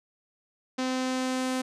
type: tone with low-pass filter sweep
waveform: sawtooth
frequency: 257.6 Hz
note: C4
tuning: 27 cents flat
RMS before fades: -29 dBFS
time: 0.78-1.62 s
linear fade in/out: 10 ms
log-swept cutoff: 5900 to 9300 Hz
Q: 1.3
effects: none